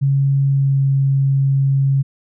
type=tone with pitch glide; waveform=sine; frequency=138 to 136.73 Hz; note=C#3 to C#3; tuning=-7 to -23 cents; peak=-12 dBFS; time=0.01-2.03 s; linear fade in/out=20 ms; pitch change=-16 cents; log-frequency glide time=0.47-0.82 s; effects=none